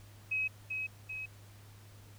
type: tone with echo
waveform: sine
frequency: 2549 Hz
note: D#7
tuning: 41 cents sharp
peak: -30 dBFS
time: 0.31-0.48 s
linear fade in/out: 10 ms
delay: 390 ms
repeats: 2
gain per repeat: -4 dB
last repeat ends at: 1.26 s
effects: added 102 Hz sine -53 dBFS peak until 2.18 s + pink hiss -60 dBFS RMS until 2.18 s